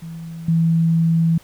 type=tone with level steps; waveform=sine; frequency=164.81 Hz; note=E3; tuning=in tune; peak=-29 / -13 dBFS; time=0.02-1.38 s; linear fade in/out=5 ms; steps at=0.48 s; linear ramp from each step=5 ms; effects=pink hiss -49 dBFS RMS until 1.43 s